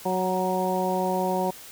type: harmonic tone with a mistuned harmonic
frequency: 185 Hz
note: F#3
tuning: in tune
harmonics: 1 / 2 / 3 / 4 / 5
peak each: -29 / -29 / -29 / -29 / -29 dBFS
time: 0.05-1.51 s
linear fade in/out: 10 ms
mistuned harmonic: 5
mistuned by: +21 cents
effects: white hiss -44 dBFS RMS until 1.71 s